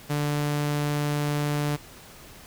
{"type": "tone", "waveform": "sawtooth", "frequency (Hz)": 146.9, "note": "D3", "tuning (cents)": 1, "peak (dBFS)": -20, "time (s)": [0.09, 1.77], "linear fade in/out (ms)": 20, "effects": ["pink hiss -47 dBFS RMS until 2.46 s"]}